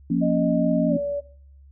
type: chord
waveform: sine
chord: Bb minor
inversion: second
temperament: equal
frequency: 174.61 / 233.1 / 277.2 Hz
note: F3 / Bb3 / Db4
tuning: 0 / 0 / 0 cents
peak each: -23 dBFS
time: 0.1-0.97 s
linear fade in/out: 5 ms
type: tone with pitch glide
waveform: sine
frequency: 618 to 573.3 Hz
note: D#5 to D5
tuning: -12 to -42 cents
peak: -23 dBFS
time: 0.21-1.21 s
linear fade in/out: 20 ms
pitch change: -130 cents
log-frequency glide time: 0.88-0.94 s
effects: noise-tail reverb RT60 0.5 s tail -17 dB re dry + added 69 Hz sine -46 dBFS peak until 1.71 s